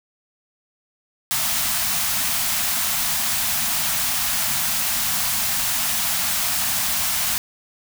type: band-stop noise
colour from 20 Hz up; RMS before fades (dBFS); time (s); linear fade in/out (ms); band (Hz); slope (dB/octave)
white; -22; 1.31-7.38; 0; 270 to 620; 96
effects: none